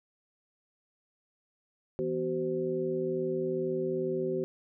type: tone cluster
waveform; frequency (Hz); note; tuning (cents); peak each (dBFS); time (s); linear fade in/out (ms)
sine; 164.7 / 247 / 379.1 / 517; E3 / B3 / F#4 / C5; -1 / 0 / +42 / -21; -38 / -38 / -30 / -36; 1.99-4.44; 0
effects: none